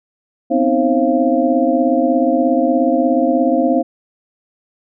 sine tone cluster, 249.4 / 266.2 / 314.9 / 534 / 687 Hz, B3 / C4 / D#4 / C5 / F5, +17 / +30 / +21 / +35 / -29 cents, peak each -18 dBFS, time 0.5-3.83 s, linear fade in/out 20 ms, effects none

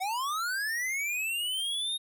square linear sweep, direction up, 721 to 3729 Hz, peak -30 dBFS, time 0-1.98 s, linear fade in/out 20 ms, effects none

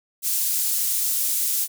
pink high-pass noise, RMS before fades -23 dBFS, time 0.22-1.68 s, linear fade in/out 50 ms, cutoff 8900 Hz, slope 12 dB/octave, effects none

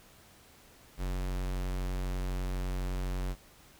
square tone, 46 Hz, F#1, 9 cents flat, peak -32 dBFS, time 0.97-3.36 s, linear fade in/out 50 ms, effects pink hiss -58 dBFS RMS until 3.79 s

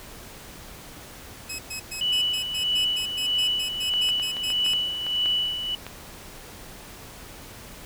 15% pulse tone bursts, 2560 Hz, D#7, 49 cents sharp, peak -24 dBFS, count 16, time 1.49-4.74 s, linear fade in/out 10 ms, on 100 ms, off 110 ms
sine tone with tremolo, 2960 Hz, F#7, in tune, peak -20 dBFS, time 2.01-5.75 s, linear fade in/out 2 ms, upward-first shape sine, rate 1.6 Hz, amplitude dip 60%
clicks, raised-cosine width 0.3 ms, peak -19 dBFS, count 10, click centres 3.938 / 4.089 / 4.198 / 4.368 / 4.503 / 4.663 / 4.735 / 5.066 / 5.259 / 5.866 s
effects pink hiss -43 dBFS RMS until 7.85 s

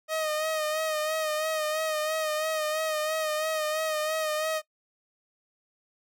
sawtooth tone with vibrato, 622.3 Hz, D#5, in tune, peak -23 dBFS, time 0.08-4.62 s, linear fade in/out 50 ms, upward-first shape sine, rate 3 Hz, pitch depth 39 cents each way, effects noise-tail reverb RT60 0.1 s tail -20 dB re dry

